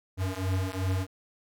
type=beating tone pair; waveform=square; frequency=92.7 / 95.4 Hz; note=F#2 / G2; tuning=+4 / -47 cents; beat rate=2.7 Hz; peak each=-31 dBFS; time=0.17-1.07 s; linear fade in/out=50 ms; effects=none